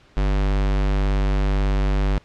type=tone; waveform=square; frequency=49.07 Hz; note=G1; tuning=2 cents sharp; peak=-18 dBFS; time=0.17-2.18 s; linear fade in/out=0 ms; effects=pink hiss -53 dBFS RMS until 2.24 s + low-pass 4000 Hz 12 dB/octave